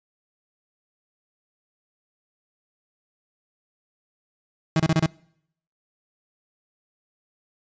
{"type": "tone bursts", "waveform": "35% pulse", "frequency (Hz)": 160, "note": "D#3", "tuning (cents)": 49, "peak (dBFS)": -15, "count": 5, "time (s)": [4.76, 5.062], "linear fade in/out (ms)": 2, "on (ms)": 38, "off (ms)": 28, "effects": ["noise-tail reverb RT60 0.7 s tail -25 dB re dry", "resampled to 16000 Hz"]}